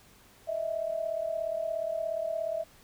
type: tone pair together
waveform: sine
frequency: 622.3 / 659.3 Hz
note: D#5 / E5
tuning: 0 / 0 cents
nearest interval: minor second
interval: 100 cents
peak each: -34 / -31 dBFS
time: 0.47-2.64 s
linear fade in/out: 20 ms
effects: pink hiss -58 dBFS RMS until 2.83 s